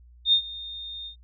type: tone with ADSR envelope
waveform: sine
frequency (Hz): 3655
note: A#7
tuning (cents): -35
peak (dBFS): -14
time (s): 0.25-1.16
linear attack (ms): 76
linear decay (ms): 87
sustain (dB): -20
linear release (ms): 99
effects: noise-tail reverb RT60 0.1 s tail -26 dB re dry + added 60 Hz sine -49 dBFS peak until 1.23 s